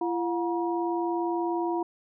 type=tone cluster; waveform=sine; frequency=340.8 / 718 / 955 Hz; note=F4 / F5 / A#5; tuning=-42 / +48 / +42 cents; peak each=-27 / -33 / -32 dBFS; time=0.01-1.83 s; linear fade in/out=5 ms; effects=none